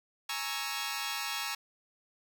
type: chord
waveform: 10% pulse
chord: A# half-diminished seventh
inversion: third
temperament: equal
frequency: 830.6 / 932.3 / 1108.7 / 1318.5 Hz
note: G#5 / A#5 / C#6 / E6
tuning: 0 / 0 / 0 / 0 cents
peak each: -31 dBFS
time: 0.29-1.55 s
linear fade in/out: 5 ms
effects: none